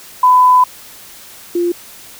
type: tone pair in turn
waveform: sine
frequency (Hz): 1003 / 347.7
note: B5 / F4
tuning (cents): +26 / -8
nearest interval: octave + tritone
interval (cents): 1834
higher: first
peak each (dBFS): -5 / -12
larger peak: first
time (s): 0.23-0.64 / 1.55-1.72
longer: first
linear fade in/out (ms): 5
effects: white hiss -37 dBFS RMS until 2.19 s